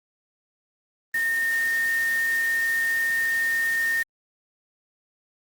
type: tone in noise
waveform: sine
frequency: 1832 Hz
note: A#6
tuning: 31 cents flat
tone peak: -21 dBFS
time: 1.14-4.03 s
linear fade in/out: 5 ms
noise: white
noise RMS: -37 dBFS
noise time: 1.14-4.03 s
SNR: +13 dB
effects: Opus 24 kbps